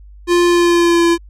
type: tone with pitch glide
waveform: square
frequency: 349.2 to 339.3 Hz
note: F4 to F4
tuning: 0 to -50 cents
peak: -10 dBFS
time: 0.27-1.18 s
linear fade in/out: 50 ms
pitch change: -50 cents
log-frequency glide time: 0.46-1.06 s
effects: added 50 Hz sine -36 dBFS peak until 1.29 s + low-pass 9000 Hz 12 dB/octave